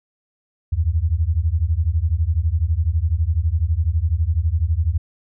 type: beating tone pair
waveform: sine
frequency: 75.7 / 87.7 Hz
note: D#2 / F2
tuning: -47 / +8 cents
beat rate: 12 Hz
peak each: -19 dBFS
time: 0.72-4.98 s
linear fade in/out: 10 ms
effects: none